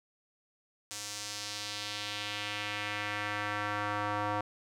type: tone with band-pass filter sweep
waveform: square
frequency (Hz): 103.83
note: G#2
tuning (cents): 0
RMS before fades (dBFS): -36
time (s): 0.91-4.41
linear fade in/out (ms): 0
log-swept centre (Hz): 6900 to 980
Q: 1.5
effects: none